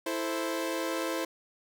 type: chord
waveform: sawtooth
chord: A minor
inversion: second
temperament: equal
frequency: 329.6 / 440 / 523.3 Hz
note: E4 / A4 / C5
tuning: 0 / 0 / 0 cents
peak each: -29 / -35 / -30 dBFS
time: 0.06-1.25 s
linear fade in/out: 5 ms
effects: none